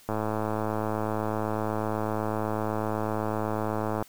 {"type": "click train", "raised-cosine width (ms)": 1, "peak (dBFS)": -15, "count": 426, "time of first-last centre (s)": [0.09, 4.025], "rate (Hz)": 108, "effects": ["white hiss -55 dBFS RMS until 4.08 s"]}